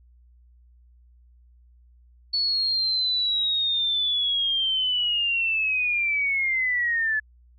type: linear sweep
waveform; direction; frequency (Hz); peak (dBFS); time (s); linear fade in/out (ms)
sine; down; 4435 to 1716; -21; 2.33-7.2; 10
effects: added 60 Hz sine -52 dBFS peak until 7.58 s